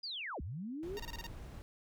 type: linear two-way sweep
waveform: sine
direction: down then up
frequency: 4962 to 58.4 to 428.8 Hz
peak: -39 dBFS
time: 0.03-0.99 s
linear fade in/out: 10 ms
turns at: 0.41 s
type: noise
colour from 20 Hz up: brown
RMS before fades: -47 dBFS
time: 0.83-1.62 s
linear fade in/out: 0 ms
type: tone bursts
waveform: 10% pulse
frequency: 927 Hz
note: A#5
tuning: 10 cents flat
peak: -35 dBFS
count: 6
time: 0.97-1.266 s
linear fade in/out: 0 ms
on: 26 ms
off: 28 ms
effects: none